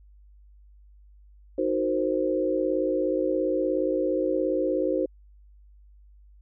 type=chord; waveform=sine; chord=C half-diminished seventh; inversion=first; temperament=equal; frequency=311.1 / 370 / 466.2 / 523.3 Hz; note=Eb4 / Gb4 / Bb4 / C5; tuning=0 / 0 / 0 / 0 cents; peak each=-28 / -28 / -32 / -26 dBFS; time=1.58-5.06 s; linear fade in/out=5 ms; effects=added 50 Hz sine -50 dBFS peak until 6.41 s